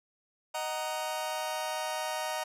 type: chord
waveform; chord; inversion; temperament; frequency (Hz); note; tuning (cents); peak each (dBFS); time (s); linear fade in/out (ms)
sawtooth; D# minor; none; just; 622.3 / 746.7 / 933.4; D#5 / F#5 / A#5; 0 / +16 / +2; -32 / -34 / -32; 0.54-2.44; 10
effects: resampled to 32000 Hz